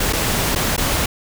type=noise with dropouts; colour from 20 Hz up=pink; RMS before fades=-19 dBFS; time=0-1.06 s; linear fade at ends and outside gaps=5 ms; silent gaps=0.127-0.131 / 0.551-0.558 / 0.765-0.777 s; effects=none

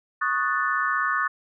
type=chord; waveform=sine; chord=D# half-diminished seventh; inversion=third; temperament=equal; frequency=1108.7 / 1244.5 / 1480 / 1760 Hz; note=C#6 / D#6 / F#6 / A6; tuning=0 / 0 / 0 / 0 cents; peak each=-27 dBFS; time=0.21-1.28 s; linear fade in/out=10 ms; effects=none

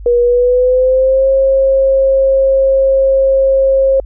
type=tone with pitch glide; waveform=sine; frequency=481.1 to 536.9 Hz; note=B4 to C5; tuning=-45 to +45 cents; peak=-7 dBFS; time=0.06-4 s; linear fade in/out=2 ms; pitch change=+190 cents; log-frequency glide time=0.21-1.28 s; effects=added 50 Hz sine -26 dBFS peak until 4.05 s

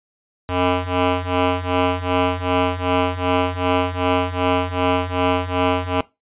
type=ring-modulated tone; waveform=10% pulse; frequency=180.6 Hz; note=F#3; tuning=42 cents flat; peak=-6 dBFS; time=0.49-6.01 s; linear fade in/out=0 ms; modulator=91.6 Hz; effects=noise-tail reverb RT60 0.2 s tail -19 dB re dry + resampled to 8000 Hz

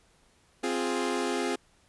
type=chord; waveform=sawtooth; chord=F minor; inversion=second; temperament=equal; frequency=261.6 / 349.2 / 415.3 Hz; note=C4 / F4 / Ab4; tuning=0 / 0 / 0 cents; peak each=-28 dBFS; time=0.63-1.56 s; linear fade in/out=10 ms; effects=pink hiss -64 dBFS RMS until 1.88 s + resampled to 24000 Hz

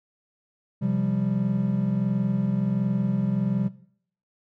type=chord; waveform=triangle; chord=C suspended fourth; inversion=none; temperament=equal; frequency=130.81 / 174.61 / 196 Hz; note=C3 / F3 / G3; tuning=0 / 0 / 0 cents; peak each=-25 / -26 / -23 dBFS; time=0.81-3.69 s; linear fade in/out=20 ms; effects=noise-tail reverb RT60 0.6 s tail -18 dB re dry

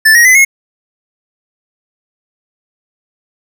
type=tone with pitch steps; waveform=square; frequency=1760 / 1886.3 / 2022 / 2167 Hz; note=A6 / A#6 / B6 / C#7; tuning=0 / +20 / +40 / -40 cents; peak=-4 dBFS; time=0.05-0.45 s; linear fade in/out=10 ms; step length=100 ms; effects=none

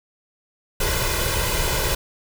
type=noise with comb filter; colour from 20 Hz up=pink; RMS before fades=-22 dBFS; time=0.8-1.95 s; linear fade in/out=5 ms; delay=2 ms; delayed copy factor=+0.75; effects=none

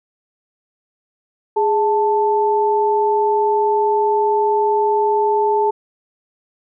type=tone pair together; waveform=sine; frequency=415.3 / 880 Hz; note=G#4 / A5; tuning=0 / 0 cents; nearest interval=octave + minor second; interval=1300 cents; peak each=-16 dBFS; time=1.56-5.71 s; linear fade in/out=10 ms; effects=none

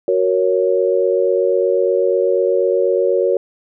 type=chord; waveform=sine; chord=F# major; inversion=none; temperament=equal; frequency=370 / 466.2 / 554.4 Hz; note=F#4 / A#4 / C#5; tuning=0 / 0 / 0 cents; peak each=-17 dBFS; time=0.08-3.37 s; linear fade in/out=2 ms; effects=none

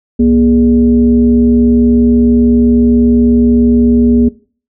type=tone with frequency modulation; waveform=sine; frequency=239.2 Hz; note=A#3; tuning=45 cents sharp; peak=-5 dBFS; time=0.19-4.29 s; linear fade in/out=10 ms; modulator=174 Hz; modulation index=0.6; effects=noise-tail reverb RT60 0.4 s tail -19 dB re dry

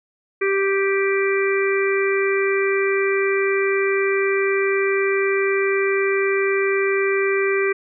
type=harmonic tone; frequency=392 Hz; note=G4; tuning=in tune; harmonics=1 / 3 / 4 / 5 / 6; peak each=-18 / -29 / -29 / -26 / -26 dBFS; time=0.41-7.73 s; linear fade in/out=10 ms; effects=none

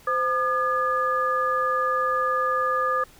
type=tone cluster; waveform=sine; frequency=516 / 1211 / 1688 Hz; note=C5 / D#6 / G#6; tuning=-24 / -47 / +28 cents; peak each=-27 / -22 / -30 dBFS; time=0.07-3.04 s; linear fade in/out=5 ms; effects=pink hiss -52 dBFS RMS until 3.19 s

